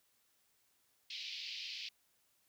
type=band-pass noise; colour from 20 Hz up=white; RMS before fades=-45 dBFS; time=1.1-1.89 s; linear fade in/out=5 ms; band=2300 to 4900 Hz; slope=48 dB/octave; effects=white hiss -75 dBFS RMS until 2.48 s